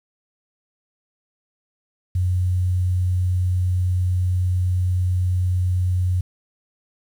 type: tone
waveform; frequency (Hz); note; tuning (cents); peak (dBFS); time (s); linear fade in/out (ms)
sine; 90.9; F#2; -30; -17; 2.15-6.21; 5
effects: 8-bit